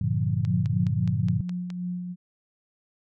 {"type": "chord", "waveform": "sine", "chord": "G minor seventh", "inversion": "none", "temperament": "equal", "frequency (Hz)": [98, 116.54, 146.83, 174.61], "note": ["G2", "Bb2", "D3", "F3"], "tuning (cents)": [0, 0, 0, 0], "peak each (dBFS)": [-28, -26, -28, -30], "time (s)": [0.01, 1.41], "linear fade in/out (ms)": 5}
{"type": "tone with tremolo", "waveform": "sine", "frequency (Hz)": 178.7, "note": "F3", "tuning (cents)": 40, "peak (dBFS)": -27, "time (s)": [0.42, 2.16], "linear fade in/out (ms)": 50, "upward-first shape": "sine", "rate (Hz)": 2.9, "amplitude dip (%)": 40}
{"type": "click train", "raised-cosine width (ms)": 0.2, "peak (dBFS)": -25, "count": 7, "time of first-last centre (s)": [0.45, 1.703], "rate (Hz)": 4.79}
{"effects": []}